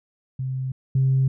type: tone pair in turn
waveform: sine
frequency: 130.81 / 132.94 Hz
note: C3 / C3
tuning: 0 / +28 cents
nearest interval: unison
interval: 28 cents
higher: second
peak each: -24 / -15 dBFS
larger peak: second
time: 0.39-0.72 / 0.95-1.28 s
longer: neither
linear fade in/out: 5 ms
effects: tanh soft clip ceiling -12 dBFS